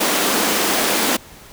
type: high-pass noise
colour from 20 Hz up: pink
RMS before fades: -18 dBFS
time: 0-1.17 s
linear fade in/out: 10 ms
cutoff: 200 Hz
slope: 48 dB/octave
effects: pink hiss -42 dBFS RMS until 1.52 s